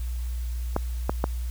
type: clicks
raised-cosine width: 1 ms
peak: -9 dBFS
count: 3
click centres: 0.764 / 1.095 / 1.241 s
effects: added 60 Hz sine -27 dBFS peak until 1.5 s + white hiss -49 dBFS RMS until 1.5 s